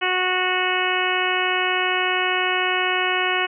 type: harmonic tone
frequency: 367.3 Hz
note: F#4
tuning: 13 cents flat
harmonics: 1 / 2 / 3 / 4 / 5 / 6 / 7 / 8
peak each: -27 / -27 / -27 / -27 / -27 / -27 / -27 / -27 dBFS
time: 0.01-3.47 s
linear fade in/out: 20 ms
effects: none